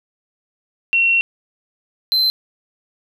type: tone pair in turn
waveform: sine / triangle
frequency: 2727 / 4086 Hz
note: F7 / C8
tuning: -42 / -42 cents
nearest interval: perfect fifth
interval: 700 cents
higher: second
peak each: -12 dBFS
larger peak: neither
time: 0.93-1.21 / 2.12-2.3 s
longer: first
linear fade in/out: 0 ms
effects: none